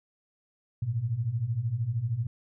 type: beating tone pair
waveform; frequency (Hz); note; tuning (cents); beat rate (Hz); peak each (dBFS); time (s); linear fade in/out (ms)
sine; 107.5 / 120.5; A2 / B2; -40 / -42; 13; -32 / -28; 0.82-2.27; 5
effects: none